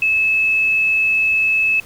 sine tone, 2600 Hz, E7, 24 cents flat, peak -13 dBFS, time 0.02-1.8 s, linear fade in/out 2 ms, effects pink hiss -42 dBFS RMS until 1.85 s

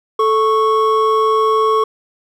triangle tone pair together, 438.3 / 1104.4 Hz, A4 / C#6, -7 / -7 cents, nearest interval octave + major third, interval 1600 cents, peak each -12 dBFS, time 0.19-1.84 s, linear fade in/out 5 ms, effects none

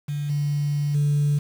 sine tone with level steps, 145.6 Hz, D3, 15 cents flat, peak -24 / -20 / -16 dBFS, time 0.08-1.39 s, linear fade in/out 10 ms, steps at 0.29 / 0.94 s, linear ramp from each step 10 ms, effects tanh soft clip ceiling -15 dBFS + 7-bit

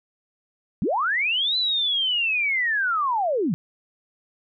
sine linear two-way sweep, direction up then down, 141.6 to 4052 to 141.6 Hz, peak -20 dBFS, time 0.82-3.54 s, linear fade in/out 0 ms, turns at 1.57 s, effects none

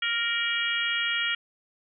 harmonic tone with a mistuned harmonic, 466.2 Hz, A#4, in tune, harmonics 3 / 4 / 5 / 6 / 7, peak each -31 / -31 / -31 / -31 / -31 dBFS, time 0.02-1.35 s, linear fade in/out 5 ms, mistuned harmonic 6, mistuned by +42 cents, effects none

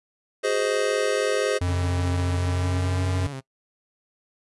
square chord, Ab dominant seventh, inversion third, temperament just, 373.8 / 415.3 / 519.1 / 623 Hz, Gb4 / Ab4 / C5 / Eb5, +18 / 0 / -14 / +2 cents, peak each -32 / -26 / -26 / -30 dBFS, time 0.43-1.59 s, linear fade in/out 20 ms
square tone with pitch glide, 89.2 to 92.08 Hz, F2 to F#2, +37 to -8 cents, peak -23 dBFS, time 1.61-3.27 s, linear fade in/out 5 ms, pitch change +55 cents, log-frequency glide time 2.38-3.03 s
sawtooth tone with vibrato, 137.7 Hz, C#3, 11 cents flat, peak -28 dBFS, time 1.66-3.41 s, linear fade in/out 20 ms, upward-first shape square, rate 6.3 Hz, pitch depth 59 cents each way
effects noise-tail reverb RT60 0.1 s tail -21 dB re dry + resampled to 24000 Hz

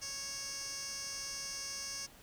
15% pulse tone with band-pass filter, 553 Hz, C#5, 4 cents flat, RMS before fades -42 dBFS, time 0.01-2.07 s, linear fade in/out 20 ms, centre 6200 Hz, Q 3.1, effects pink hiss -58 dBFS RMS until 2.22 s

